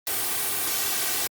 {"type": "noise with comb filter", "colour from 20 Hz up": "white", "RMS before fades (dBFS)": -26, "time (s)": [0.07, 1.27], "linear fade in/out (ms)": 0, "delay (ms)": 2.6, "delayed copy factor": 0.65, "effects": ["high-pass 100 Hz 12 dB/octave", "Opus 32 kbps"]}